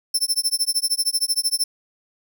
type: tone with tremolo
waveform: 25% pulse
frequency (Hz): 5330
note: E8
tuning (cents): +18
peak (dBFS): -11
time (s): 0.14-1.64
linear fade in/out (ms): 5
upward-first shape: sine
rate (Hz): 13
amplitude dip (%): 100
effects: none